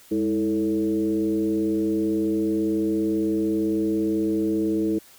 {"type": "tone with frequency modulation", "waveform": "sine", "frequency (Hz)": 324.6, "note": "E4", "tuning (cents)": -27, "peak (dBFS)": -20, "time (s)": [0.11, 4.99], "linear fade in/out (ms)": 10, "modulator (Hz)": 118, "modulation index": 0.88, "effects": ["white hiss -51 dBFS RMS until 5.18 s"]}